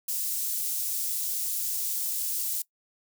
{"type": "high-pass noise", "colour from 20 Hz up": "white", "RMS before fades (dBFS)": -30, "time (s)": [0.08, 2.62], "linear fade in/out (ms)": 5, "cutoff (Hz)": 6900, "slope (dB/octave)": 12, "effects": ["noise-tail reverb RT60 0.1 s tail -21 dB re dry"]}